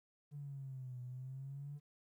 triangle exponential two-way sweep, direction down then up, 146.83 to 123.47 to 146.8 Hz, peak -40 dBFS, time 0.31-1.8 s, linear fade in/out 50 ms, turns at 1.01 s, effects tanh soft clip ceiling -42 dBFS + 13-bit

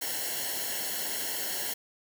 white noise with comb filter, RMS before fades -33 dBFS, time 0.01-1.74 s, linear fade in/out 10 ms, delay 0.82 ms, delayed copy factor -0.8, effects none

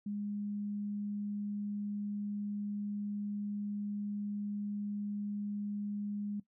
sine tone, 205.4 Hz, G#3, 19 cents flat, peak -35 dBFS, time 0.06-6.4 s, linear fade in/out 5 ms, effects noise-tail reverb RT60 0.1 s tail -17 dB re dry

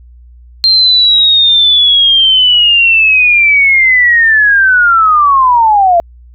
sine linear sweep, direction down, 4186 to 667 Hz, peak -4 dBFS, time 0.64-6 s, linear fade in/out 0 ms, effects added 60 Hz sine -34 dBFS peak until 6.34 s

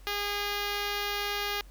5% pulse tone with notch filter, 408.9 Hz, G#4, 27 cents flat, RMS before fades -32 dBFS, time 0.07-1.61 s, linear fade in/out 0 ms, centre 8600 Hz, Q 0.87, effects added 46 Hz sine -47 dBFS peak until 1.7 s + pink hiss -60 dBFS RMS until 1.7 s

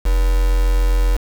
sine tone with quantisation, 43.79 Hz, F1, 5 cents sharp, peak -12 dBFS, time 0.05-1.17 s, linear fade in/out 10 ms, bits 4, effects none

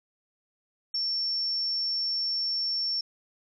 sine tone, 5440 Hz, F8, 46 cents flat, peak -26 dBFS, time 0.94-3.01 s, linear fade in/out 5 ms, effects none

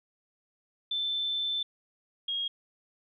sine tone pair in turn, 3535 / 3268 Hz, A7 / G#7, +7 / -29 cents, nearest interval minor second, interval 136 cents, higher first, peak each -28 / -29 dBFS, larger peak first, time 0.91-1.63 / 2.28-2.48 s, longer first, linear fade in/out 5 ms, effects none

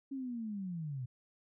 sine linear sweep, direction down, 276.9 to 120 Hz, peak -37 dBFS, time 0.11-1.06 s, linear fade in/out 10 ms, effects none

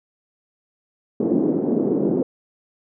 white band-pass noise, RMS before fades -20 dBFS, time 1.2-2.23 s, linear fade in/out 5 ms, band 200 to 390 Hz, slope 24 dB/octave, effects none

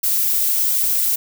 violet noise, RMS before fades -18 dBFS, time 0.03-1.16 s, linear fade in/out 10 ms, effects none

